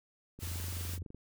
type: noise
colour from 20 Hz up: white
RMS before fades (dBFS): -44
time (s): 0.39-0.99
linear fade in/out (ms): 50
type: click train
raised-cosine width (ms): 3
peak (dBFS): -35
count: 19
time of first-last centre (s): 0.39-1.146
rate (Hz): 23.8
type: tone with vibrato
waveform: sine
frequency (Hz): 87.31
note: F2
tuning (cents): 0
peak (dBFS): -37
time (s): 0.42-1.03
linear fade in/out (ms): 5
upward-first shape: sine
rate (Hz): 19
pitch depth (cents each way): 38
effects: none